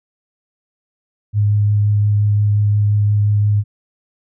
sine tone with vibrato, 103.83 Hz, G#2, in tune, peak -11 dBFS, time 1.33-3.64 s, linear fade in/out 50 ms, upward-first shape triangle, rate 5.7 Hz, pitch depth 12 cents each way, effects none

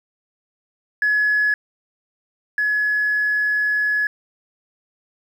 sine tone pair in turn, 1695 / 1695 Hz, G#6 / G#6, +35 / +35 cents, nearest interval unison, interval 0 cents, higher neither, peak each -14 / -16 dBFS, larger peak first, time 1.02-1.54 / 2.58-4.07 s, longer second, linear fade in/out 2 ms, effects tanh soft clip ceiling -11 dBFS + 8-bit

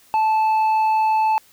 triangle tone with tanh clipping, 874 Hz, A5, 12 cents flat, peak -16 dBFS, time 0.14-1.38 s, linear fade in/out 0 ms, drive 9 dB, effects white hiss -53 dBFS RMS until 1.52 s

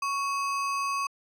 sine tone with sample-and-hold, 1113 Hz, C#6, 7 cents sharp, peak -26 dBFS, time 0.02-1.07 s, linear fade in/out 5 ms, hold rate 3675 Hz, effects low-pass 8000 Hz 12 dB/octave

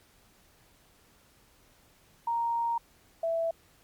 sine tone pair in turn, 932.3 / 661.5 Hz, A#5 / E5, 0 / +6 cents, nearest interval tritone, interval 594 cents, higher first, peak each -26 dBFS, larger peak neither, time 2.27-2.78 / 3.23-3.51 s, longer first, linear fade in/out 5 ms, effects pink hiss -62 dBFS RMS until 3.83 s + MP3 96 kbps

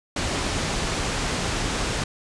pink low-pass noise, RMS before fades -26 dBFS, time 0.16-2.04 s, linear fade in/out 5 ms, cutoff 8400 Hz, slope 24 dB/octave, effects resampled to 24000 Hz

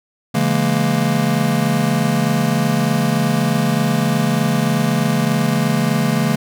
square chord, A# half-diminished seventh, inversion first, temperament just, 139.85 / 167.82 / 209.8 / 233.1 Hz, C#3 / E3 / G#3 / A#3, +16 / +31 / +18 / 0 cents, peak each -21 dBFS, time 0.34-6.36 s, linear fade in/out 10 ms, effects none

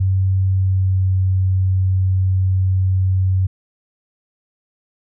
sine tone with pitch glide, 95 to 93.96 Hz, F#2 to F#2, +46 to +27 cents, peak -13 dBFS, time 0-3.47 s, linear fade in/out 10 ms, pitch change -19 cents, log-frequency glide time 0.46-1.11 s, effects none

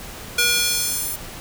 square tone with high-pass filter sweep, 479.6 Hz, A#4, 49 cents sharp, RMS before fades -21 dBFS, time 0.38-1.16 s, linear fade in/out 5 ms, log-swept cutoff 1900 to 12000 Hz, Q 0.83, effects pink hiss -36 dBFS RMS until 1.4 s

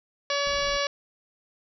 harmonic tone, 568 Hz, C#5, 42 cents sharp, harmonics 1 / 2 / 3 / 4 / 5 / 6 / 7 / 8 / 9 / 10, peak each -28 / -31 / -33 / -34 / -35 / -36 / -36 / -37 / -38 / -38 dBFS, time 0.3-0.87 s, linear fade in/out 2 ms
brown noise, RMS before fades -41 dBFS, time 0.46-0.78 s, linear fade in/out 5 ms
effects none

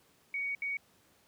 sine tone bursts at uneven times, 2242 Hz, C#7, 19 cents sharp, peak -32 dBFS, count 2, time 0.34-0.55 / 0.62-0.77 s, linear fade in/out 2 ms, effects pink hiss -66 dBFS RMS until 1.27 s + high-pass 100 Hz 12 dB/octave

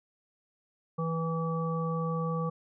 harmonic tone, 163.9 Hz, E3, 10 cents flat, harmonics 1 / 3 / 5 / 7, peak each -30 / -35 / -44 / -36 dBFS, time 0.98-2.5 s, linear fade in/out 10 ms, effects none

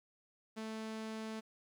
sawtooth tone, 220 Hz, A3, in tune, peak -37 dBFS, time 0.56-1.41 s, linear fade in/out 20 ms, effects low-pass 8000 Hz 12 dB/octave + 11-bit

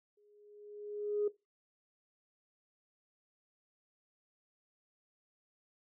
sine tone with exponential growth, 415.3 Hz, G#4, in tune, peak -27 dBFS, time 0.17-1.28 s, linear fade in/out 5 ms, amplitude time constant 240 ms, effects noise-tail reverb RT60 0.2 s tail -17 dB re dry + tanh soft clip ceiling -23 dBFS

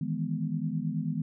sine chord, E major seventh, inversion third, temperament equal, 155.56 / 164.81 / 207.7 / 246.9 Hz, D#3 / E3 / G#3 / B3, 0 / 0 / 0 / 0 cents, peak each -33 / -33 / -35 / -35 dBFS, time 0.01-1.22 s, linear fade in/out 5 ms, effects none

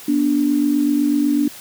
sine tone pair together, 243.6 / 291.6 Hz, B3 / D4, -24 / -12 cents, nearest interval minor third, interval 312 cents, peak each -20 / -15 dBFS, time 0.08-1.48 s, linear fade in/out 5 ms, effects white hiss -38 dBFS RMS until 1.6 s + high-pass 80 Hz 12 dB/octave

